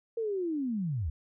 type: linear sweep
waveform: sine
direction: down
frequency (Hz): 467.3 to 66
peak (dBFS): -29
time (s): 0.17-1.1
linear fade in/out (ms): 5
effects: none